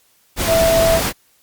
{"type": "tone in noise", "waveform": "sine", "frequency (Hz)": 659.3, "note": "E5", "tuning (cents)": 0, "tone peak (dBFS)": -12, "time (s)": [0.46, 1.01], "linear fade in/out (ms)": 50, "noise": "pink", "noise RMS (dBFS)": -19, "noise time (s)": [0.36, 1.13], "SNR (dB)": 4, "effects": ["white hiss -57 dBFS RMS until 1.42 s", "Opus 48 kbps"]}